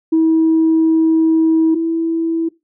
sine tone pair in turn, 322.3 / 328.9 Hz, E4 / E4, -39 / -4 cents, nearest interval unison, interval 35 cents, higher second, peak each -8 / -14 dBFS, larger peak first, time 0.12-1.75 / 1.75-2.49 s, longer first, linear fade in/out 10 ms, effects noise-tail reverb RT60 0.2 s tail -19 dB re dry + tanh soft clip ceiling -6 dBFS

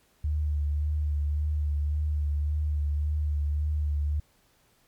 sine tone with vibrato, 74.4 Hz, D2, 23 cents sharp, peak -24 dBFS, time 0.24-4.2 s, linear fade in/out 5 ms, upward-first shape sine, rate 1.8 Hz, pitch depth 30 cents each way, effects pink hiss -65 dBFS RMS until 4.87 s + MP3 96 kbps

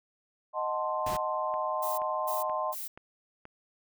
sine chord, D# diminished seventh, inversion none, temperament equal, 622.3 / 740 / 880 / 1046.5 Hz, D#5 / F#5 / A5 / C6, 0 / 0 / 0 / 0 cents, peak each -33 / -37 / -36 / -32 dBFS, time 0.53-2.75 s, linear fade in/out 50 ms
pink noise, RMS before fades -38 dBFS, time 1.06-1.17 s, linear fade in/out 5 ms
click train, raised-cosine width 0.5 ms, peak -31 dBFS, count 5, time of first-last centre 1.54-3.454 s, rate 2.09 Hz
violet noise bursts, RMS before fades -38 dBFS, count 3, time 1.82-2.88 s, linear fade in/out 10 ms, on 160 ms, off 290 ms
effects none

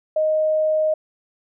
sine tone, 622.3 Hz, D#5, in tune, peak -16 dBFS, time 0.16-0.94 s, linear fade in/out 5 ms, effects none

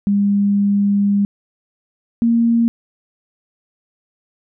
sine tone pair in turn, 201.7 / 232.3 Hz, G3 / A#3, +50 / -6 cents, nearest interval major second, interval 244 cents, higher second, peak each -12 / -11 dBFS, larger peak second, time 0.07-1.25 / 2.22-2.68 s, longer first, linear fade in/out 0 ms, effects none

